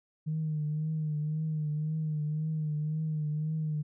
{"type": "tone with vibrato", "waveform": "sine", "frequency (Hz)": 153.9, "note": "D#3", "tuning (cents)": -19, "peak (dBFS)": -28, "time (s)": [0.26, 3.83], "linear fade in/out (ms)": 20, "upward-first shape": "triangle", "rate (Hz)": 1.9, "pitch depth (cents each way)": 52, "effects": ["tanh soft clip ceiling -24 dBFS"]}